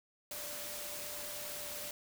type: tone in noise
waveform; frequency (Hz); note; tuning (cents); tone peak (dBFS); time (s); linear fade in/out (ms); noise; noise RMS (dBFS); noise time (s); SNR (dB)
sine; 590; D5; +8; -50; 0.31-1.91; 2; white; -43; 0.31-1.91; -10
effects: none